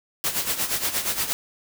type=noise with tremolo; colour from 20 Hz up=white; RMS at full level=-23 dBFS; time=0.24-1.33 s; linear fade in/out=0 ms; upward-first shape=sine; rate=8.5 Hz; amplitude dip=70%; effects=none